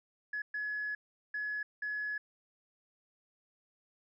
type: tone bursts at uneven times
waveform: sine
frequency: 1695 Hz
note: G#6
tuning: 35 cents sharp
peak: -33 dBFS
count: 4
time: 0.33-0.42 / 0.54-0.95 / 1.34-1.63 / 1.82-2.18 s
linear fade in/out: 5 ms
effects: tanh soft clip ceiling -29 dBFS